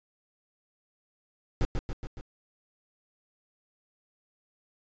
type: noise with echo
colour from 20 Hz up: brown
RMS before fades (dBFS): -24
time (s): 1.61-1.65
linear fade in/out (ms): 0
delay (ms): 140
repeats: 4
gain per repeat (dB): -4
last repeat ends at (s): 2.21
effects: resampled to 16000 Hz